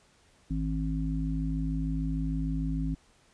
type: harmonic tone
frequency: 53.3 Hz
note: G#1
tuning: 46 cents sharp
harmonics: 1 / 3 / 5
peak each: -31 / -32 / -33 dBFS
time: 0.5-2.95 s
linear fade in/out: 10 ms
effects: pink hiss -63 dBFS RMS until 3.33 s + resampled to 22050 Hz